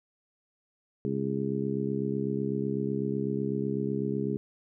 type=harmonic tone; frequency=68 Hz; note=C#2; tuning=33 cents flat; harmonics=2 / 3 / 4 / 5 / 6; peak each=-34 / -32 / -35 / -36 / -33 dBFS; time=1.05-4.37 s; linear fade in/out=0 ms; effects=none